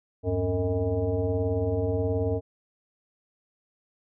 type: tone with frequency modulation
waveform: sine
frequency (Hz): 276.3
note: C#4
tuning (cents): -6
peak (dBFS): -23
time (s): 0.23-2.41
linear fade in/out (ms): 50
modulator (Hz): 178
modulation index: 1.8
effects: none